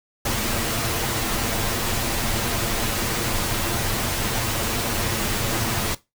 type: noise with comb filter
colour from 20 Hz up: pink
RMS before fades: -24 dBFS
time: 0.25-5.95 s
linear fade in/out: 5 ms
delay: 8.8 ms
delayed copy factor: +0.55
effects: noise-tail reverb RT60 0.2 s tail -17 dB re dry